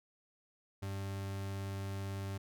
40% pulse tone, 98 Hz, G2, in tune, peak -37 dBFS, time 0.82-2.38 s, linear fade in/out 10 ms, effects none

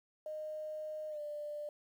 sine tone with pitch glide, 616 to 593 Hz, D#5 to D5, -17 to +17 cents, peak -39 dBFS, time 0.26-1.69 s, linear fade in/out 2 ms, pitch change -66 cents, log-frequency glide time 1.09-1.2 s, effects 11-bit

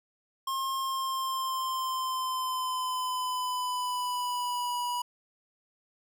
square tone with pitch glide, 1069 to 974.6 Hz, C6 to B5, +37 to -23 cents, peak -30 dBFS, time 0.47-5.02 s, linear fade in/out 5 ms, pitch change -160 cents, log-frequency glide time 0.78-4.77 s, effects none

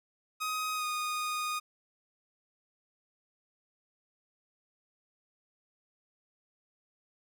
sawtooth tone with pitch glide, 1257 to 1234 Hz, D#6 to D#6, +17 to -15 cents, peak -28 dBFS, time 0.4-1.6 s, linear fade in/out 20 ms, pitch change -32 cents, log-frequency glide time 0.75-0.85 s, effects none

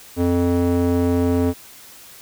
square tone with band-pass filter, 87.31 Hz, F2, in tune, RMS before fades -18 dBFS, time 0.16-1.54 s, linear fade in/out 50 ms, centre 340 Hz, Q 1.5, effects white hiss -43 dBFS RMS until 2.21 s

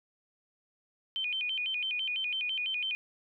sine tone with vibrato, 2763 Hz, F7, 19 cents flat, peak -30 dBFS, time 1.16-2.95 s, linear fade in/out 0 ms, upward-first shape square, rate 6 Hz, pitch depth 200 cents each way, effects none

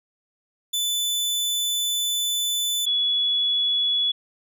sawtooth / sine tone pair in turn, 3500 / 3393 Hz, A7 / G#7, -10 / +36 cents, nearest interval minor second, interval 54 cents, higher first, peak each -19 dBFS, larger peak neither, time 0.73-2.86 / 2.86-4.12 s, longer first, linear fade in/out 10 ms, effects none

